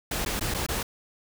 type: noise with dropouts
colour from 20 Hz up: pink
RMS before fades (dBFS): -29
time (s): 0.11-0.83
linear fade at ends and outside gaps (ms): 5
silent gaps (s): 0.25-0.26 / 0.396-0.409 / 0.541-0.545 / 0.665-0.686
effects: none